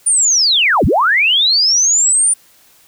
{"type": "linear two-way sweep", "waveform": "sine", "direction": "down then up", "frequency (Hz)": [9397, 40.67, 9397], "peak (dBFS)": -9, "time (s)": [0.06, 2.34], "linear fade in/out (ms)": 10, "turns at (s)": 0.85, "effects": ["white hiss -49 dBFS RMS until 2.87 s"]}